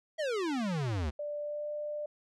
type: exponential sweep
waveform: square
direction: down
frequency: 659.3 to 69.3 Hz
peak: -31 dBFS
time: 0.18-1.11 s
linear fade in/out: 20 ms
type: tone with pitch glide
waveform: sine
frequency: 589 to 595.2 Hz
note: D5 to D5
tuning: +5 to +23 cents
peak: -34 dBFS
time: 1.19-2.06 s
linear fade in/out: 5 ms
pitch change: +18 cents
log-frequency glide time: 1.39-1.69 s
effects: low-pass 6000 Hz 12 dB/octave